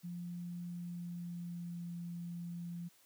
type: tone with pitch glide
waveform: sine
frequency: 174.61 to 172.31 Hz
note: F3 to F3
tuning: 0 to -23 cents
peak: -40 dBFS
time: 0.03-2.89 s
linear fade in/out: 20 ms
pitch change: -23 cents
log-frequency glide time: 0.67-1.9 s
effects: white hiss -67 dBFS RMS until 3.05 s + high-pass 100 Hz 12 dB/octave